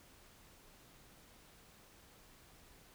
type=silence; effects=pink hiss -62 dBFS RMS until 2.94 s